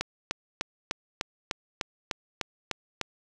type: click train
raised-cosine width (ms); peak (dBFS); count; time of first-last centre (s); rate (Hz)
0.2; -11; 11; 0.01-3.013; 3.33
effects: none